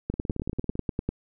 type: two click trains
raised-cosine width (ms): 3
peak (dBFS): -21 / -13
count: 12 / 11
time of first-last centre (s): 0.14-0.755 / 0.1-1.09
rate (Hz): 17.9 / 10.1
effects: none